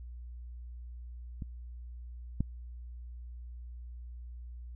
clicks, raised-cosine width 5 ms, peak -27 / -17 dBFS, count 2, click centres 1.422 / 2.406 s, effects added 60 Hz sine -42 dBFS peak until 4.75 s

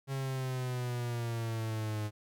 45% pulse exponential sweep, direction down, 136.7 to 105 Hz, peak -33 dBFS, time 0.07-2.11 s, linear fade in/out 50 ms, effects none

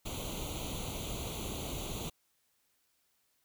pink noise with comb filter, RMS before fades -39 dBFS, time 0.05-2.1 s, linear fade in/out 10 ms, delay 0.29 ms, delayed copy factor +0.9, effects white hiss -75 dBFS RMS until 3.44 s

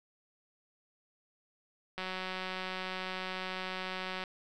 click train, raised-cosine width 0.3 ms, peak -22 dBFS, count 421, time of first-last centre 1.98-4.238 s, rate 186 Hz, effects none

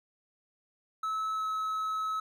triangle tone with pitch glide, 1299 to 1290 Hz, E6 to E6, -26 to -38 cents, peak -28 dBFS, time 1.03-2.2 s, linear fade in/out 5 ms, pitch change -12 cents, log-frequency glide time 1.33-1.45 s, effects none

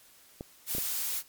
clicks, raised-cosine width 2 ms, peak -24 dBFS, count 3, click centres 0.409 / 0.75 / 0.783 s
blue noise, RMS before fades -32 dBFS, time 0.66-1.23 s, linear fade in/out 50 ms
effects white hiss -58 dBFS RMS until 1.28 s + MP3 96 kbps

